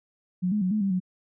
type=tone with pitch steps; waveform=sine; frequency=181.5 / 210.2 / 184 / 213.9 / 196 / 183.6 Hz; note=F#3 / G#3 / F#3 / A3 / G3 / F#3; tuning=-33 / +21 / -9 / -49 / 0 / -13 cents; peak=-22 dBFS; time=0.42-1.002 s; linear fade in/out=20 ms; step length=97 ms; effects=none